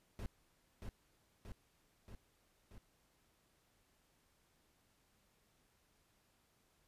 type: noise with echo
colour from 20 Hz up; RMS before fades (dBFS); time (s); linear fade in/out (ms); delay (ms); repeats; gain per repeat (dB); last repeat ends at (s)
brown; -43; 0.19-0.26; 0; 630; 4; -3; 2.78
effects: pink hiss -75 dBFS RMS until 6.87 s + resampled to 32000 Hz